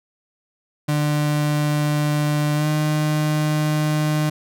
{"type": "tone with pitch glide", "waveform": "35% pulse", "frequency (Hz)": [148.8, 152.37], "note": ["D3", "D#3"], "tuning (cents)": [23, -36], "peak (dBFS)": -16, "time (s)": [0.88, 4.3], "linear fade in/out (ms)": 10, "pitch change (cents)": 41, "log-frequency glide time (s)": [2.55, 2.67], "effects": []}